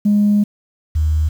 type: tone pair in turn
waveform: sine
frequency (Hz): 206.6 / 77.39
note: G#3 / D#2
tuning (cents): -9 / -9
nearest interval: octave + perfect fourth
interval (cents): 1700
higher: first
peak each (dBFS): -9 / -12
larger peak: first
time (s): 0.05-0.44 / 0.95-1.29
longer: first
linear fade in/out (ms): 10
effects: tanh soft clip ceiling -7 dBFS + 7-bit